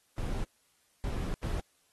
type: noise bursts at uneven times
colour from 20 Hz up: brown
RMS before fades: -33 dBFS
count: 3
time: 0.18-0.44 / 1.04-1.34 / 1.43-1.6 s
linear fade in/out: 0 ms
effects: white hiss -70 dBFS RMS until 1.92 s + AAC 32 kbps